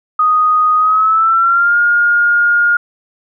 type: tone with pitch glide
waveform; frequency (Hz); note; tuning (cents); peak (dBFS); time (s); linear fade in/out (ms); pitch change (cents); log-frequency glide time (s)
sine; 1244.5 to 1421.3; D#6 to F6; 0 to +30; -8; 0.19-2.77; 5; +230; 0.77-1.78
effects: none